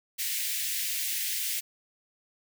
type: high-pass noise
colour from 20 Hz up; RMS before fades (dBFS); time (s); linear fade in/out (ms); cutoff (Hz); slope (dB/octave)
white; -31; 0.18-1.61; 20; 1800; 48
effects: none